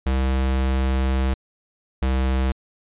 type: tone pair in turn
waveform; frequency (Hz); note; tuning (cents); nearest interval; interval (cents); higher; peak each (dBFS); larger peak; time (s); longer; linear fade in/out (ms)
square; 65.7 / 65.32; C2 / C2; +8 / -2; unison; 10; first; -19; neither; 0.06-1.34 / 2.02-2.52; first; 5
effects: resampled to 8000 Hz